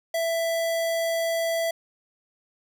square tone, 663 Hz, E5, 10 cents sharp, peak -24 dBFS, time 0.14-1.71 s, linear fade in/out 5 ms, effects none

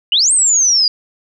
sine exponential two-way sweep, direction up then down, 2794 to 8620 to 4792 Hz, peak -9 dBFS, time 0.12-0.88 s, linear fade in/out 2 ms, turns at 0.32 s, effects none

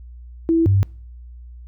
sine tone pair in turn, 329.6 / 97.99 Hz, E4 / G2, 0 / 0 cents, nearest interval octave + major sixth, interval 2100 cents, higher first, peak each -13 / -12 dBFS, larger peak second, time 0.49-0.66 / 0.66-0.83 s, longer neither, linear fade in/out 0 ms, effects noise-tail reverb RT60 0.5 s tail -25 dB re dry + added 60 Hz sine -36 dBFS peak until 1.67 s

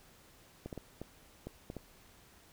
clicks, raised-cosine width 2 ms, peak -28 dBFS, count 7, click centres 0.66 / 0.728 / 0.777 / 1.016 / 1.47 / 1.701 / 1.767 s, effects pink hiss -61 dBFS RMS until 2.52 s

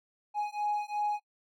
triangle beating tone pair, 832 / 834.8 Hz, G#5 / G#5, +3 / +9 cents, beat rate 2.8 Hz, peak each -30 dBFS, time 0.34-1.2 s, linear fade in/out 50 ms, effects noise-tail reverb RT60 0.1 s tail -23 dB re dry + tanh soft clip ceiling -22 dBFS

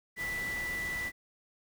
sine tone in noise, 1975.5 Hz, B6, in tune, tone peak -33 dBFS, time 0.16-1.12 s, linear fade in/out 50 ms, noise pink, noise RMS -43 dBFS, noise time 0.16-1.12 s, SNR +7 dB, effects none

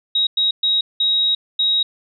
sine tone bursts at uneven times, 3802 Hz, A#7, 33 cents sharp, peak -14 dBFS, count 5, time 0.15-0.27 / 0.37-0.51 / 0.63-0.81 / 1-1.35 / 1.59-1.83 s, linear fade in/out 5 ms, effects none

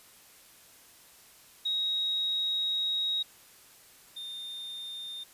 sine / triangle tone pair in turn, 3787 / 3630 Hz, A#7 / A#7, +27 / -47 cents, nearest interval minor second, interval 74 cents, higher first, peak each -27 / -36 dBFS, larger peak first, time 1.65-3.23 / 4.16-5.24 s, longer first, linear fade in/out 10 ms, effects white hiss -56 dBFS RMS until 5.33 s + resampled to 32000 Hz

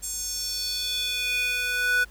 square tone with high-pass filter sweep, 493.9 Hz, B4, in tune, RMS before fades -27 dBFS, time 0.02-2.05 s, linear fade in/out 20 ms, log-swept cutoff 7700 to 1400 Hz, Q 3.8, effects added 50 Hz sine -46 dBFS peak until 2.1 s + pink hiss -55 dBFS RMS until 2.1 s

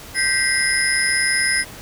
sine tone cluster, 1565 / 1934 / 2073 / 5100 / 9810 Hz, G6 / B6 / C7 / D#8 / D#9, -3 / -37 / -17 / +42 / -26 cents, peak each -22 dBFS, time 0.14-1.65 s, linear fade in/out 50 ms, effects tanh soft clip ceiling -8 dBFS + pink hiss -38 dBFS RMS until 1.81 s

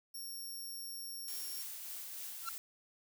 5% pulse tone, 5520 Hz, F8, 21 cents flat, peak -37 dBFS, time 0.14-1.63 s, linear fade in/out 10 ms
blue noise with tremolo, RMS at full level -44 dBFS, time 1.28-2.58 s, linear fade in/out 0 ms, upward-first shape triangle, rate 3.4 Hz, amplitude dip 30%
45% pulse tone with exponential growth, 1358 Hz, F6, 49 cents flat, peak -34 dBFS, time 2.41-2.49 s, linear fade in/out 2 ms, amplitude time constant 16 ms
effects none

